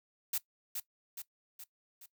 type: noise with echo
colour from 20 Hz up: blue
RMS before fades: -33 dBFS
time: 0.33-0.38 s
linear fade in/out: 5 ms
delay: 420 ms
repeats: 4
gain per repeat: -5 dB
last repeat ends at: 2.06 s
effects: noise-tail reverb RT60 0.1 s tail -18 dB re dry